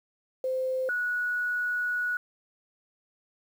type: tone pair in turn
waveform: sine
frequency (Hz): 518 / 1465.1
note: C5 / F#6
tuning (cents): -17 / -17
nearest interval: octave + tritone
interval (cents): 1800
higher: second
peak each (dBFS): -26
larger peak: neither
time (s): 0.44-0.89 / 0.89-2.17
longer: second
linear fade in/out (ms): 2
effects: 9-bit